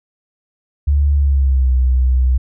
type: tone with pitch glide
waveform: sine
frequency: 71.8 to 63.6 Hz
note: D2 to C2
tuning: -39 to -48 cents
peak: -10 dBFS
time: 0.87-2.38 s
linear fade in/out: 10 ms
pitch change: -209 cents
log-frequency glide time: 1.15-1.72 s
effects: none